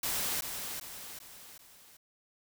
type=noise with echo; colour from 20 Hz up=white; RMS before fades=-33 dBFS; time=0.03-0.41 s; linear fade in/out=5 ms; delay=390 ms; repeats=4; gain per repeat=-6 dB; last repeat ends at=1.97 s; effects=none